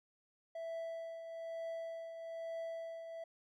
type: tone with tremolo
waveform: triangle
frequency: 660 Hz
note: E5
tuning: 2 cents sharp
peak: -37 dBFS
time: 0.55-3.24 s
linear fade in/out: 5 ms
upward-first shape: triangle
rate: 1.1 Hz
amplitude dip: 55%
effects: none